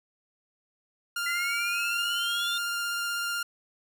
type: tone with vibrato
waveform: sawtooth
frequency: 1400 Hz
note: F6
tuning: 4 cents sharp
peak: -25 dBFS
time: 1.16-3.43 s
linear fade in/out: 5 ms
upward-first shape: sine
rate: 16 Hz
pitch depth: 10 cents each way
type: exponential sweep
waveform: sine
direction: up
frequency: 1999 to 3644 Hz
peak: -30 dBFS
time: 1.26-2.58 s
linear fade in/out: 5 ms
effects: none